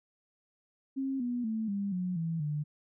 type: tone with pitch steps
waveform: sine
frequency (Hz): 268.7 / 243.6 / 220.8 / 200.1 / 181.42 / 164.45 / 149.07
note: C4 / B3 / A3 / G3 / F#3 / E3 / D3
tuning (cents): +46 / -24 / +6 / +36 / -34 / -4 / +26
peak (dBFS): -30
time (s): 0.96-2.64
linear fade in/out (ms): 20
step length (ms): 240
effects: none